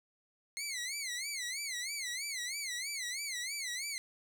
15% pulse tone with vibrato, 2110 Hz, C7, 14 cents sharp, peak -30 dBFS, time 0.57-3.98 s, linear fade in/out 0 ms, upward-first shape sine, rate 3.1 Hz, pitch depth 170 cents each way, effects none

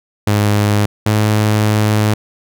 sawtooth tone pair in turn, 103.83 / 106.56 Hz, G#2 / G#2, 0 / +45 cents, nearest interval unison, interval 45 cents, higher second, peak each -7 dBFS, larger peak neither, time 0.27-0.86 / 1.06-2.14 s, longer second, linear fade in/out 5 ms, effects none

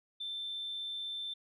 sine tone, 3552 Hz, A7, 16 cents sharp, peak -36 dBFS, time 0.2-1.34 s, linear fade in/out 10 ms, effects tanh soft clip ceiling -32 dBFS

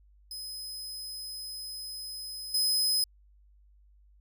sawtooth tone with level steps, 5060 Hz, D#8, 28 cents sharp, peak -35 / -22 dBFS, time 0.31-3.04 s, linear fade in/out 2 ms, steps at 2.54 s, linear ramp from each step 5 ms, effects added 50 Hz sine -57 dBFS peak until 4.2 s

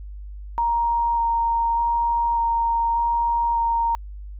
sine tone with vibrato, 932.3 Hz, A#5, in tune, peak -18 dBFS, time 0.58-3.95 s, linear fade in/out 0 ms, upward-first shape square, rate 0.84 Hz, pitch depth 8 cents each way, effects added 50 Hz sine -33 dBFS peak until 4.39 s

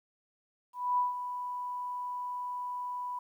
sine tone with ADSR envelope, 987.8 Hz, B5, in tune, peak -24 dBFS, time 0.73-3.19 s, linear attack 250 ms, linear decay 150 ms, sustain -10 dB, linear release 5 ms, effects 11-bit

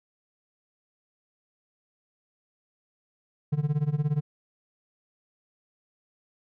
triangle tone with tremolo, 148.2 Hz, D3, 16 cents sharp, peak -18 dBFS, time 3.52-4.21 s, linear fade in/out 10 ms, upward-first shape sine, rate 17 Hz, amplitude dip 90%, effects none

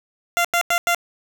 15% pulse tone bursts, 692 Hz, F5, 16 cents flat, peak -10 dBFS, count 4, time 0.37-0.947 s, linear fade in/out 0 ms, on 76 ms, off 91 ms, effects none

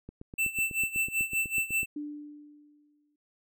click train, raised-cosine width 3 ms, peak -29 dBFS, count 15, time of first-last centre 0.09-1.831 s, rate 8.04 Hz
square tone with tremolo, 2665 Hz, E7, 18 cents sharp, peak -25 dBFS, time 0.38-1.86 s, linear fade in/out 10 ms, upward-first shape sine, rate 5.2 Hz, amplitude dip 85%
sine tone with exponential decay, 295.4 Hz, D4, 10 cents sharp, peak -32 dBFS, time 1.96-3.16 s, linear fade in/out 5 ms, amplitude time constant 260 ms
effects none

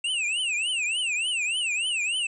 square tone with vibrato, 2701 Hz, E7, 42 cents sharp, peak -25 dBFS, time 0.04-2.27 s, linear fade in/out 5 ms, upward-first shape triangle, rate 3.4 Hz, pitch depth 240 cents each way, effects resampled to 24000 Hz + 10-bit

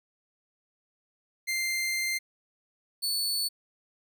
sawtooth tone pair in turn, 2093 / 4452 Hz, C7 / C#8, 0 / +7 cents, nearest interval octave + minor second, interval 1307 cents, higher second, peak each -24 dBFS, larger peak neither, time 1.47-2.19 / 3.02-3.49 s, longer first, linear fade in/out 20 ms, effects none

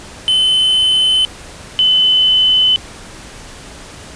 triangle / sine tone pair in turn, 3045 / 3027 Hz, F#7 / F#7, +49 / +39 cents, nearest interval unison, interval 10 cents, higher first, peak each -8 dBFS, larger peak neither, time 0.28-1.25 / 1.79-2.76 s, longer neither, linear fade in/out 0 ms, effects pink hiss -34 dBFS RMS until 4.15 s + resampled to 22050 Hz

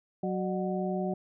harmonic tone with a mistuned harmonic, 185.4 Hz, F#3, 4 cents sharp, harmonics 1 / 2 / 3 / 4, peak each -31 / -34 / -36 / -37 dBFS, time 0.23-1.14 s, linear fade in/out 5 ms, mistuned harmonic 3, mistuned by +140 cents, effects none

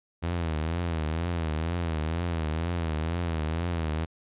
sawtooth tone with vibrato, 82.1 Hz, E2, 6 cents flat, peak -23 dBFS, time 0.22-4.06 s, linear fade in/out 20 ms, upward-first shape triangle, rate 2.1 Hz, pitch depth 130 cents each way, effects resampled to 8000 Hz

